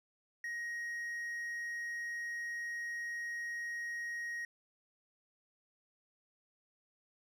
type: tone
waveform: triangle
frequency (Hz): 1882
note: A#6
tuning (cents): +16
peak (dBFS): -36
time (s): 0.44-4.45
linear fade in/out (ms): 2
effects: none